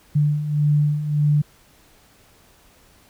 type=beating tone pair; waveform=sine; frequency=146.83 / 148.53 Hz; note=D3 / D3; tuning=0 / +20 cents; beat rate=1.7 Hz; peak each=-23 / -17 dBFS; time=0.15-1.42 s; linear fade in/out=10 ms; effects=pink hiss -54 dBFS RMS until 3.09 s